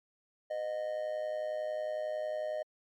triangle tone with amplitude modulation, 616 Hz, D#5, 17 cents flat, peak -28 dBFS, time 0.5-2.63 s, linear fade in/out 10 ms, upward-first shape sine, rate 111 Hz, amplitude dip 65%, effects MP3 96 kbps

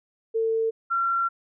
sine tone pair in turn, 449.2 / 1366.1 Hz, A4 / F6, +36 / -39 cents, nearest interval octave + perfect fifth, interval 1925 cents, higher second, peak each -21 dBFS, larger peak neither, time 0.34-0.71 / 0.9-1.29 s, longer second, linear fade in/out 20 ms, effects none

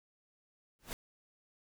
pink noise with exponential growth, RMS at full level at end -37 dBFS, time 0.79-0.93 s, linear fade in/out 0 ms, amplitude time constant 29 ms, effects none

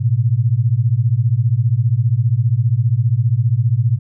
sine beating tone pair, 110 / 125 Hz, A2 / B2, 0 / +21 cents, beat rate 15 Hz, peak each -15 dBFS, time 0-3.99 s, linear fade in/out 20 ms, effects none

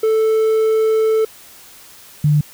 triangle / sine tone pair in turn, 440 / 148.84 Hz, A4 / D3, 0 / +24 cents, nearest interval octave + perfect fifth, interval 1876 cents, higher first, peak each -10 dBFS, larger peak neither, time 0.03-1.25 / 2.24-2.41 s, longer first, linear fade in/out 5 ms, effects white hiss -42 dBFS RMS until 2.53 s

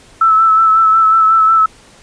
sine tone with vibrato, 1314 Hz, E6, 6 cents flat, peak -6 dBFS, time 0.21-1.66 s, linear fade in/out 5 ms, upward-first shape sine, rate 5.5 Hz, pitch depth 26 cents each way, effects pink hiss -43 dBFS RMS until 2.02 s + resampled to 22050 Hz

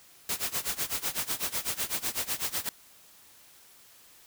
white noise with tremolo, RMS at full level -29 dBFS, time 0.29-2.69 s, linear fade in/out 2 ms, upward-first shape sine, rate 8 Hz, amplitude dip 90%, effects white hiss -56 dBFS RMS until 4.26 s

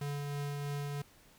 square tone with tremolo, 143.6 Hz, D3, 39 cents flat, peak -35 dBFS, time 0.01-1.02 s, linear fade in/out 5 ms, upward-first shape triangle, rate 3.1 Hz, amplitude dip 25%, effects pink hiss -62 dBFS RMS until 1.38 s

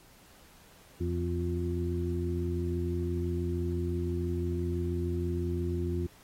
harmonic tone with a mistuned harmonic, 86 Hz, F2, 26 cents flat, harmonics 1 / 2 / 3 / 4, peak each -31 / -37 / -39 / -34 dBFS, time 1-6.07 s, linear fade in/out 10 ms, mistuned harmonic 4, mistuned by +33 cents, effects pink hiss -58 dBFS RMS until 6.23 s + AAC 48 kbps

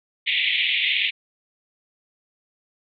pink band-pass noise, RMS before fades -22 dBFS, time 0.26-1.11 s, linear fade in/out 20 ms, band 2000 to 3700 Hz, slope 96 dB/octave, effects none

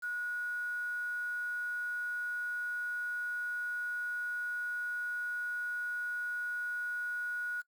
sine tone with quantisation, 1455 Hz, F#6, 29 cents flat, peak -34 dBFS, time 0.02-7.62 s, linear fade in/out 20 ms, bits 9, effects noise-tail reverb RT60 0.1 s tail -20 dB re dry

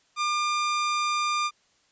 sawtooth tone, 1200 Hz, D6, 37 cents sharp, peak -20 dBFS, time 0.16-1.51 s, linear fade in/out 50 ms, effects white hiss -65 dBFS RMS until 1.91 s + resampled to 16000 Hz

